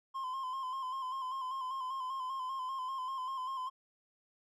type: tone with vibrato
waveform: triangle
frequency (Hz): 1044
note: C6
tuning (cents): -4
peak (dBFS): -34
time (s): 0.14-3.7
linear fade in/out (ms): 20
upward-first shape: square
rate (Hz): 5.1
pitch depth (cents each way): 41
effects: none